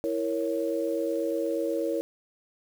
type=chord; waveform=sine; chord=A# diminished; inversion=second; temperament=equal; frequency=329.6 / 466.2 / 554.4 Hz; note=E4 / A#4 / C#5; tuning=0 / 0 / 0 cents; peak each=-30 dBFS; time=0.04-2.01 s; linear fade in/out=0 ms; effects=8-bit